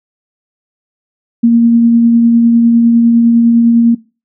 sine tone with tremolo, 233.1 Hz, A#3, in tune, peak -3 dBFS, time 1.43-3.95 s, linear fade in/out 10 ms, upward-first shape triangle, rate 9.9 Hz, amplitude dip 25%, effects noise-tail reverb RT60 0.3 s tail -20 dB re dry

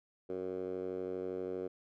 10% pulse tone with band-pass filter, 92.5 Hz, F#2, in tune, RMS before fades -39 dBFS, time 0.29-1.68 s, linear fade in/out 10 ms, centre 420 Hz, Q 3.2, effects none

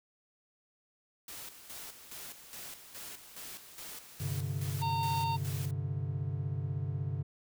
white noise with tremolo, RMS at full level -45 dBFS, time 1.28-5.71 s, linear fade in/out 2 ms, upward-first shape square, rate 2.4 Hz, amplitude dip 60%
triangle chord, G suspended fourth, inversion none, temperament just, 98 / 130.67 / 147 Hz, G2 / C3 / D3, 0 / -2 / +2 cents, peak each -35 dBFS, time 4.2-7.23 s, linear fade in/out 10 ms
harmonic tone, 916 Hz, A#5, 31 cents flat, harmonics 1 / 3 / 4 / 5, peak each -31 / -45 / -46 / -46 dBFS, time 4.81-5.37 s, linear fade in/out 20 ms
effects none

